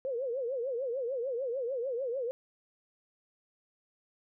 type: tone with vibrato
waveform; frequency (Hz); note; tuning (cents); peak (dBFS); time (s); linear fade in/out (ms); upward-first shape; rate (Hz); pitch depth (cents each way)
sine; 505; B4; +39; -31; 0.05-2.31; 0; triangle; 6.7; 200
effects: none